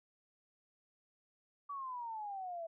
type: exponential sweep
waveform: sine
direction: down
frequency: 1155 to 651 Hz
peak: -40 dBFS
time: 1.69-2.67 s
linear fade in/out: 10 ms
effects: none